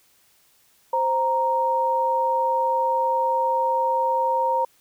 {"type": "tone pair together", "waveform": "sine", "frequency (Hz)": [523.3, 932.4], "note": ["C5", "A#5"], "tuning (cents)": [0, 0], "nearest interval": "minor seventh", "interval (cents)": 1000, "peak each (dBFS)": [-24, -20], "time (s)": [0.93, 4.65], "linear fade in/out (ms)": 5, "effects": ["white hiss -60 dBFS RMS until 4.8 s"]}